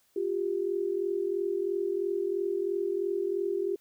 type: tone pair together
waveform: sine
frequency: 353.6 / 396.6 Hz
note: F4 / G4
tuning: +22 / +20 cents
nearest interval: major second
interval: 198 cents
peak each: -31 / -29 dBFS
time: 0.16-3.76 s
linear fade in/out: 5 ms
effects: white hiss -68 dBFS RMS until 3.8 s